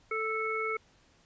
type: harmonic tone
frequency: 440 Hz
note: A4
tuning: in tune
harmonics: 1 / 3 / 5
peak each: -34 / -34 / -34 dBFS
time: 0.11-0.77 s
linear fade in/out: 5 ms
effects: pink hiss -64 dBFS RMS until 1.25 s + resampled to 16000 Hz